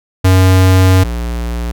square tone pair in turn, 93.4 / 58.84 Hz, F#2 / A#1, +17 / +17 cents, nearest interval minor sixth, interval 800 cents, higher first, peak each -6 / -17 dBFS, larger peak first, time 0.24-1.04 / 1.04-1.72 s, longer first, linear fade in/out 10 ms, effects none

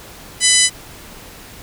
harmonic tone, 999 Hz, B5, 20 cents sharp, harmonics 2 / 3 / 4 / 5 / 6 / 7 / 8 / 9 / 10, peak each -19 / -19 / -19 / -19 / -19 / -19 / -19 / -19 / -19 dBFS, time 0.4-0.7 s, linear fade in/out 50 ms, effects pink hiss -38 dBFS RMS until 1.62 s

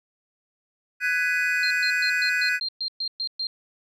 triangle chord, G# minor seventh, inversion third, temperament just, 1495.1 / 1661.2 / 1993.5 / 2492 Hz, F#6 / G#6 / B6 / D#7, +18 / 0 / +16 / +2 cents, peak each -23 / -26 / -28 / -25 dBFS, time 1-2.6 s, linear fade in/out 50 ms
sine tone bursts, 4186 Hz, C8, in tune, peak -25 dBFS, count 10, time 1.63-3.47 s, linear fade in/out 2 ms, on 76 ms, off 120 ms
effects none

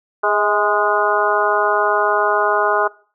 harmonic tone with a mistuned harmonic, 207 Hz, G#3, 5 cents flat, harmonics 2 / 3 / 4 / 5 / 6 / 7, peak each -21 / -21 / -21 / -21 / -21 / -21 dBFS, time 0.23-2.88 s, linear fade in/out 10 ms, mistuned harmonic 3, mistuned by +41 cents, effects noise-tail reverb RT60 0.4 s tail -20 dB re dry

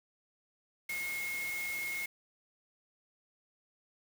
sine tone in noise, 2161 Hz, C#7, 45 cents flat, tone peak -35 dBFS, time 0.89-2.06 s, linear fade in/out 5 ms, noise white, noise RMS -44 dBFS, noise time 0.89-2.06 s, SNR +6 dB, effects none

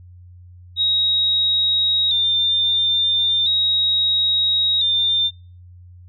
sine tone with vibrato, 3695 Hz, A#7, 16 cents flat, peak -15 dBFS, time 0.76-5.31 s, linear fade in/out 50 ms, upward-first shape square, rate 0.37 Hz, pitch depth 46 cents each way, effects noise-tail reverb RT60 0.4 s tail -24 dB re dry + added 89 Hz sine -40 dBFS peak until 6.08 s

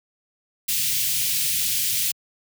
white band-stop noise, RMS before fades -23 dBFS, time 0.68-2.12 s, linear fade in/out 10 ms, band 160 to 2400 Hz, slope 24 dB/octave, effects high-pass 100 Hz 12 dB/octave

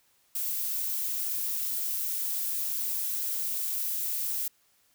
violet noise, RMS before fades -31 dBFS, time 0.35-4.48 s, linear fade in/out 5 ms, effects white hiss -67 dBFS RMS until 4.94 s

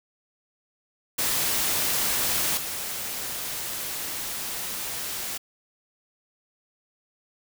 white noise with level steps, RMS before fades -25 / -32 dBFS, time 1.18-5.38 s, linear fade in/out 10 ms, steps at 2.57 s, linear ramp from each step 5 ms, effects none

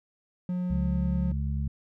triangle tone, 180 Hz, F#3, 47 cents flat, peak -25 dBFS, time 0.49-1.32 s, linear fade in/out 2 ms
harmonic tone, 70 Hz, C#2, 18 cents sharp, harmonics 1 / 2 / 3, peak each -28 / -32 / -37 dBFS, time 0.7-1.68 s, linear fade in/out 5 ms
effects none

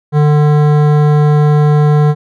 sine tone with hard clipping, 149 Hz, D3, 25 cents sharp, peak -8 dBFS, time 0.12-2.15 s, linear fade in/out 50 ms, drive 15 dB, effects none

